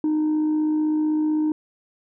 sine tone with amplitude modulation, 307.5 Hz, D#4, 20 cents flat, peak -15 dBFS, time 0.04-1.52 s, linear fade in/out 2 ms, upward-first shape sine, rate 55.8 Hz, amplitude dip 30%, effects tanh soft clip ceiling -17 dBFS

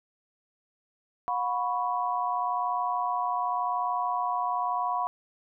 sine chord, F# suspended fourth, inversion none, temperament equal with one note detuned, 721.4 / 987.8 / 1108.7 Hz, F#5 / B5 / C#6, -44 / 0 / 0 cents, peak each -30 / -29 / -32 dBFS, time 1.28-5.07 s, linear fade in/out 0 ms, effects none

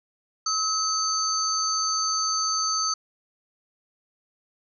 sine tone cluster, 1282 / 4557 / 6190 Hz, E6 / C#8 / G8, -49 / +47 / -23 cents, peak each -27 dBFS, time 0.46-2.94 s, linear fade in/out 5 ms, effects none

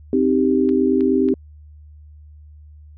sine chord, C minor, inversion none, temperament equal, 261.6 / 311.1 / 392 Hz, C4 / Eb4 / G4, 0 / 0 / 0 cents, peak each -17 / -20 / -18 dBFS, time 0.13-1.34 s, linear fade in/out 2 ms
clicks, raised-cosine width 0.3 ms, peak -24 dBFS, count 3, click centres 0.691 / 1.008 / 1.287 s
effects added 75 Hz sine -40 dBFS peak until 2.97 s

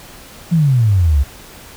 sine exponential sweep, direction down, 175.9 to 65.41 Hz, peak -9 dBFS, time 0.51-1.24 s, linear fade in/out 20 ms, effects pink hiss -38 dBFS RMS until 1.76 s

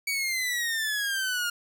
sawtooth exponential sweep, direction down, 2277 to 1409 Hz, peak -23 dBFS, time 0.07-1.5 s, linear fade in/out 5 ms, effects none

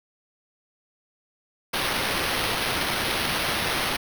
violet noise with sample-and-hold, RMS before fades -26 dBFS, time 1.73-3.97 s, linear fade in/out 10 ms, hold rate 7350 Hz, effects none

